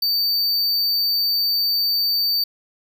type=tone; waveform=square; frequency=4595 Hz; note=D8; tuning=39 cents flat; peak=-18 dBFS; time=0.02-2.44 s; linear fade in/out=5 ms; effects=none